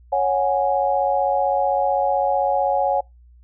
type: chord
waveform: sine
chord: C# suspended fourth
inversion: none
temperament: equal with one note detuned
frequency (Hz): 554.4 / 734.9 / 830.6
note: C#5 / F#5 / G#5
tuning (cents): 0 / -12 / 0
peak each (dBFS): -21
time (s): 0.12-3.01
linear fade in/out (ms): 10
effects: noise-tail reverb RT60 0.2 s tail -26 dB re dry + added 60 Hz sine -46 dBFS peak until 3.43 s